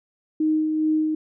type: tone with tremolo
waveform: sine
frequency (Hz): 311.1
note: D#4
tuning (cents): 0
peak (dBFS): -17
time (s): 0.4-1.15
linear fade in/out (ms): 5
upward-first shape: sine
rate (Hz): 2.4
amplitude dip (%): 35
effects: none